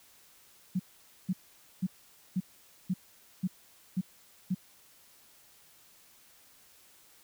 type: tone bursts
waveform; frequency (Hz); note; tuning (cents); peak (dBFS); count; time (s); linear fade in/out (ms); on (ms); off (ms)
sine; 185; F#3; 0; -26; 8; 0.75-4.548; 10; 46; 490
effects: white hiss -60 dBFS RMS until 7.23 s